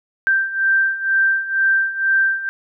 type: beating tone pair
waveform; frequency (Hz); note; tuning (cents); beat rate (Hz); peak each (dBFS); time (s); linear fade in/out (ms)
sine; 1568 / 1570.1; G6 / G6; 0 / +2; 2.1; -20 / -16; 0.27-2.49; 0
effects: none